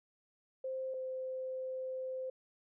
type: tone pair in turn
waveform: sine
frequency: 523.3 / 518.5 Hz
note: C5 / C5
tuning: 0 / -16 cents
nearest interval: unison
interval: 16 cents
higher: first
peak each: -36 / -37 dBFS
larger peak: first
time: 0.64-0.94 / 0.94-2.3 s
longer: second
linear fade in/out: 5 ms
effects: none